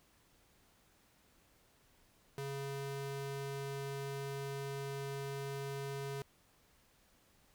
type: ring-modulated tone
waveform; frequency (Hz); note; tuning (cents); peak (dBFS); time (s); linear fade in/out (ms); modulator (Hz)
square; 277.2; C#4; 0; -37; 2.38-6.22; 0; 140
effects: pink hiss -69 dBFS RMS until 7.54 s